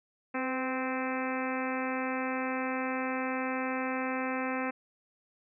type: harmonic tone with a mistuned harmonic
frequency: 260.1 Hz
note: C4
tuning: 10 cents flat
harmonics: 1 / 2 / 3 / 4 / 5 / 6 / 7 / 8 / 9 / 10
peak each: -34 / -37 / -39 / -40 / -41 / -42 / -42 / -43 / -44 / -44 dBFS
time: 0.34-4.71 s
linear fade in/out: 10 ms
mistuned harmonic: 2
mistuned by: -25 cents
effects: none